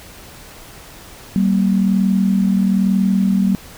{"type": "tone pair together", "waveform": "sine", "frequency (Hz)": [192.5, 233.6], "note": ["G3", "A#3"], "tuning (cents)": [-31, 4], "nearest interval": "minor third", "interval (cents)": 335, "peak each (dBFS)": [-13, -19], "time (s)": [1.36, 3.55], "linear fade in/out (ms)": 0, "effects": ["pink hiss -39 dBFS RMS until 3.77 s"]}